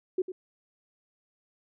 sine tone with echo, 370.4 Hz, F#4, 2 cents sharp, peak -23 dBFS, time 0.18-0.22 s, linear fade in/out 5 ms, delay 100 ms, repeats 1, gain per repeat -11 dB, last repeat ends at 0.32 s, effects none

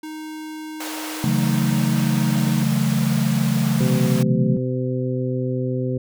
square tone with pitch glide, 311.1 to 307 Hz, D#4 to D#4, 0 to -23 cents, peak -31 dBFS, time 0.03-2.63 s, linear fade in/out 5 ms, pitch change -23 cents, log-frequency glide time 2.39-2.46 s
pink high-pass noise, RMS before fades -32 dBFS, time 0.8-4.23 s, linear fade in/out 5 ms, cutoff 430 Hz, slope 96 dB/octave
sine chord, F# minor seventh, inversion second, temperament equal with one note detuned, 138.11 / 164.81 / 185 / 220 Hz, C#3 / E3 / F#3 / A3, -6 / 0 / 0 / 0 cents, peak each -21 / -24 / -24 / -21 dBFS, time 1.24-4.57 s, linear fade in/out 2 ms
harmonic tone, 127.6 Hz, C3, 43 cents flat, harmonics 1 / 2 / 3 / 4, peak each -23 / -26 / -28 / -29 dBFS, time 3.8-5.98 s, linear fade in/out 5 ms
effects none

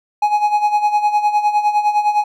triangle tone with tremolo, 836 Hz, G#5, 11 cents sharp, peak -8 dBFS, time 0.22-2.24 s, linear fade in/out 5 ms, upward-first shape sine, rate 9.8 Hz, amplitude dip 70%, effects none

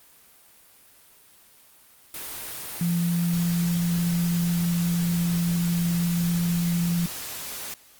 sine tone in noise, 171.7 Hz, F3, 29 cents flat, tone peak -21 dBFS, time 2.81-7.06 s, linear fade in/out 2 ms, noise white, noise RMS -35 dBFS, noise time 2.14-7.74 s, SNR +11 dB, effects white hiss -54 dBFS RMS until 7.99 s + Opus 32 kbps

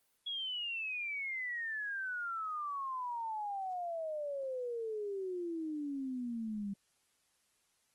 sine exponential sweep, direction down, 3359 to 196 Hz, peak -36 dBFS, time 0.26-6.74 s, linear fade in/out 10 ms, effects white hiss -75 dBFS RMS until 7.94 s + Opus 24 kbps

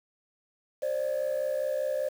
sine tone pair together, 531 / 596 Hz, C5 / D5, +25 / +25 cents, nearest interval major second, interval 200 cents, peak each -28 dBFS, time 0.82-2.09 s, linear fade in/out 10 ms, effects tanh soft clip ceiling -23 dBFS + 8-bit

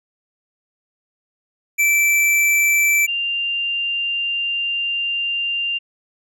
square / sine tone pair in turn, 2329 / 2790 Hz, D7 / F7, -15 / -2 cents, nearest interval minor third, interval 313 cents, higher second, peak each -14 / -19 dBFS, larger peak first, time 1.78-3.07 / 3.07-5.79 s, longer second, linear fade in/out 20 ms, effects none

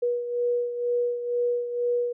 sine beating tone pair, 483 / 485.1 Hz, B4 / B4, -39 / -31 cents, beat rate 2.1 Hz, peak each -24 / -31 dBFS, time 0.02-2.13 s, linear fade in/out 10 ms, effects none

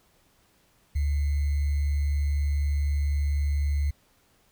sine tone with sample-and-hold, 72 Hz, D2, 34 cents flat, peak -22 dBFS, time 0.95-3.91 s, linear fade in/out 10 ms, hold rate 2100 Hz, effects pink hiss -64 dBFS RMS until 4.51 s

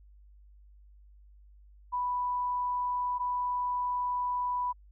sine tone pair in turn, 987.8 / 987.8 Hz, B5 / B5, 0 / 0 cents, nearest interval unison, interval 0 cents, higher neither, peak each -28 dBFS, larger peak neither, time 1.92-3.19 / 3.19-4.73 s, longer second, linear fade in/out 20 ms, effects added 50 Hz sine -53 dBFS peak until 4.91 s

